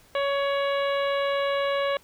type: harmonic tone with a mistuned harmonic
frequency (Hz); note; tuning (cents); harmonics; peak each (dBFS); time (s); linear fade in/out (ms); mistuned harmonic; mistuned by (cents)
559; C#5; +14; 1 / 2 / 3 / 4 / 5 / 6 / 7; -24 / -30 / -34 / -36 / -38 / -40 / -41; 0.15-1.97; 2; 5; +29
effects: pink hiss -56 dBFS RMS until 2.03 s